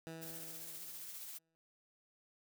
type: tone with exponential decay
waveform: 15% pulse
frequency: 162.9 Hz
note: E3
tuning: 20 cents flat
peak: -38 dBFS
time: 0.07-1.55 s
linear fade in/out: 0 ms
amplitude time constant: 320 ms
type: noise with tremolo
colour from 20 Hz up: blue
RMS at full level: -47 dBFS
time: 0.21-1.39 s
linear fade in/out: 20 ms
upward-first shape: sine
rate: 15 Hz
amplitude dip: 30%
effects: none